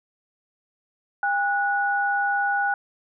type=tone pair together; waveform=sine; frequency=804.6 / 1468 Hz; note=G5 / F#6; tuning=+45 / -14 cents; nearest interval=minor seventh; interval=1041 cents; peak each=-23 dBFS; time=1.23-2.74 s; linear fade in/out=2 ms; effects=none